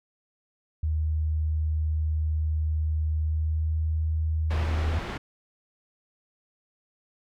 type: tone with pitch glide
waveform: sine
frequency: 77.78 to 78.96 Hz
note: D#2 to D#2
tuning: 0 to +26 cents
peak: -23 dBFS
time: 0.83-4.99 s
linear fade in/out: 5 ms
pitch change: +26 cents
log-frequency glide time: 3.2-3.76 s
type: low-pass noise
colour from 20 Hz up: pink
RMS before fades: -34 dBFS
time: 4.5-5.18 s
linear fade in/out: 10 ms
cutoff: 2700 Hz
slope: 12 dB/octave
effects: none